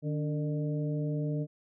harmonic tone with a mistuned harmonic, 151 Hz, D3, 48 cents sharp, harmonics 1 / 2 / 3 / 4, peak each -30 / -36 / -40 / -42 dBFS, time 0.02-1.47 s, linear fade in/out 50 ms, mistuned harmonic 2, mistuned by -72 cents, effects none

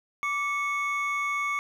triangle tone pair together, 1163.9 / 2206 Hz, D6 / C#7, -16 / -9 cents, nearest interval major seventh, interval 1107 cents, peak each -27 dBFS, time 0.23-1.59 s, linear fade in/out 0 ms, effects none

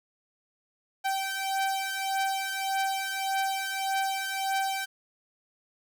sawtooth beating tone pair, 775 / 776.7 Hz, G5 / G5, -20 / -16 cents, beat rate 1.7 Hz, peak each -26 / -28 dBFS, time 1.04-4.86 s, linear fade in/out 20 ms, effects none

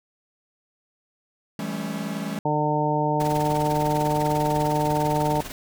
45% pulse chord, A dominant seventh, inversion second, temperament equal with one note detuned, 164.81 / 196 / 215 / 277.2 Hz, E3 / G3 / A3 / C#4, 0 / 0 / -40 / 0 cents, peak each -34 / -32 / -32 / -35 dBFS, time 1.59-2.39 s, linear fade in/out 2 ms
harmonic tone, 150 Hz, D3, 37 cents sharp, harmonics 1 / 2 / 3 / 4 / 5 / 6, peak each -26 / -28 / -29 / -28 / -29 / -25 dBFS, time 2.45-5.41 s, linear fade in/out 5 ms
pink noise with tremolo, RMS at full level -33 dBFS, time 3.2-5.52 s, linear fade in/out 0 ms, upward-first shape sine, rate 20 Hz, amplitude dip 70%
effects none

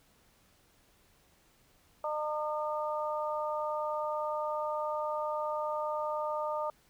harmonic tone, 303.3 Hz, D#4, 44 cents flat, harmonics 2 / 3 / 4, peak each -34 / -36 / -37 dBFS, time 2.04-6.7 s, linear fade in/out 2 ms, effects pink hiss -66 dBFS RMS until 6.89 s

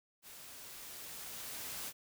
white noise with level ramp, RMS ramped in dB -53 to -42 dBFS, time 0.22-1.93 s, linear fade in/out 50 ms, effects none

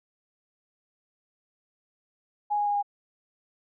sine tone with pitch steps, 830.6 / 825.3 / 820.1 / 814.9 Hz, G#5 / G#5 / G#5 / G#5, 0 / -11 / -22 / -33 cents, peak -23 dBFS, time 2.5-2.828 s, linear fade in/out 20 ms, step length 82 ms, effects none

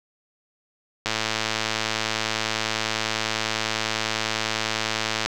click train, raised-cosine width 0.2 ms, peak -6 dBFS, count 463, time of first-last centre 1.06-5.26 s, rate 110 Hz, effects none

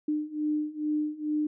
sine beating tone pair, 300.8 / 303.1 Hz, D4 / D#4, +42 / -45 cents, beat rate 2.3 Hz, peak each -31 / -29 dBFS, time 0.08-1.47 s, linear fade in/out 5 ms, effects none

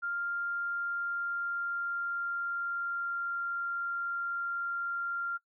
sine tone with pitch glide, 1396.9 to 1388.1 Hz, F6 to F6, 0 to -11 cents, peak -31 dBFS, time 0.02-5.38 s, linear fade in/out 20 ms, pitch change -11 cents, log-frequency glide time 0.43-3.33 s, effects noise-tail reverb RT60 0.1 s tail -21 dB re dry

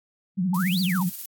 sine tone with vibrato, 183.2 Hz, F#3, 17 cents flat, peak -21 dBFS, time 0.37-1.1 s, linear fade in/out 20 ms, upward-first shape triangle, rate 14 Hz, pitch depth 130 cents each way
sine exponential two-way sweep, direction up then down, 834 to 4829 to 834 Hz, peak -28 dBFS, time 0.53-1.03 s, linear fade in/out 5 ms, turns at 0.8 s
violet noise with tremolo, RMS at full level -33 dBFS, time 0.54-1.26 s, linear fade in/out 5 ms, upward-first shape square, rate 17 Hz, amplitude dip 35%
effects AAC 64 kbps

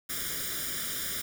white noise with comb filter, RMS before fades -34 dBFS, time 0.09-1.22 s, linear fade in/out 10 ms, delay 0.57 ms, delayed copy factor +0.9, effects none

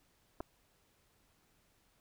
clicks, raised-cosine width 1 ms, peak -27 dBFS, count 2, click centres 0.404 / 0.407 s, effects pink hiss -72 dBFS RMS until 2 s

